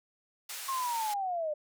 white band-pass noise, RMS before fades -41 dBFS, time 0.49-1.14 s, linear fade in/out 5 ms, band 870 to 13000 Hz, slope 12 dB/octave
sine linear sweep, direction down, 1086 to 587.3 Hz, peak -30 dBFS, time 0.68-1.54 s, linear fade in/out 10 ms
effects none

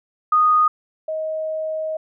sine tone pair in turn, 1238 / 629.6 Hz, D#6 / D#5, -9 / +20 cents, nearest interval octave, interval 1171 cents, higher first, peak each -12 / -22 dBFS, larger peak first, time 0.32-0.68 / 1.08-1.97 s, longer second, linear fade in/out 5 ms, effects none

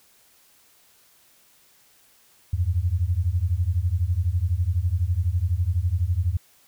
sine beating tone pair, 82.41 / 94.41 Hz, E2 / F#2, 0 / +35 cents, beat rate 12 Hz, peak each -23 dBFS, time 2.53-6.37 s, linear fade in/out 5 ms, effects white hiss -58 dBFS RMS until 6.67 s

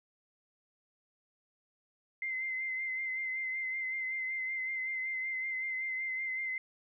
sine tone with vibrato, 2072 Hz, C7, 17 cents flat, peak -33 dBFS, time 2.22-6.58 s, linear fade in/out 2 ms, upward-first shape sine, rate 5.3 Hz, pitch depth 28 cents each way, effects none

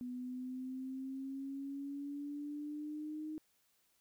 sine exponential sweep, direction up, 246.9 to 311.1 Hz, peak -40 dBFS, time 0.01-3.38 s, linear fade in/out 0 ms, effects white hiss -75 dBFS RMS until 4 s

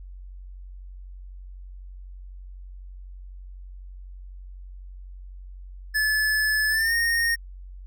square tone with pitch glide, 1727 to 1851 Hz, A6 to A#6, -33 to -13 cents, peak -21 dBFS, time 5.94-7.36 s, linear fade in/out 20 ms, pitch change +120 cents, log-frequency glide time 6.69-6.94 s, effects added 46 Hz sine -38 dBFS peak until 7.86 s

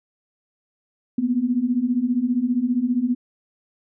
sine beating tone pair, 236.1 / 251.1 Hz, A#3 / B3, +22 / +29 cents, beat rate 15 Hz, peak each -23 / -20 dBFS, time 1.18-3.15 s, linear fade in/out 5 ms, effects none

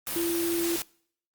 sine tone in noise, 339.4 Hz, F4, 49 cents flat, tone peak -26 dBFS, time 0.16-0.76 s, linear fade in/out 0 ms, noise white, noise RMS -32 dBFS, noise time 0.07-0.82 s, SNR +3 dB, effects noise-tail reverb RT60 0.6 s tail -24 dB re dry + Opus 32 kbps

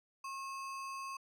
sine tone with sample-and-hold, 1084 Hz, C#6, 39 cents flat, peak -40 dBFS, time 0.24-1.17 s, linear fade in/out 5 ms, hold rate 3675 Hz, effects low-pass 9000 Hz 12 dB/octave

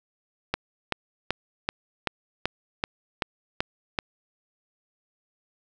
click train, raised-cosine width 0.3 ms, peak -8 dBFS, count 10, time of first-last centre 0.54-3.988 s, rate 2.61 Hz, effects none

